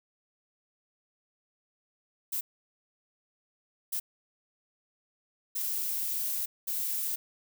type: noise bursts at uneven times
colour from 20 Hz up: violet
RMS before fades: -32 dBFS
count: 4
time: 2.32-2.41 / 3.92-4 / 5.55-6.46 / 6.67-7.16 s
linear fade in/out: 10 ms
effects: none